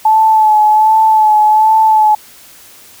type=tone with vibrato; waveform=sine; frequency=865 Hz; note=A5; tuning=30 cents flat; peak=-5 dBFS; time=0.05-2.15 s; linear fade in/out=5 ms; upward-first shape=sine; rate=1.3 Hz; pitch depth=29 cents each way; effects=white hiss -39 dBFS RMS until 3 s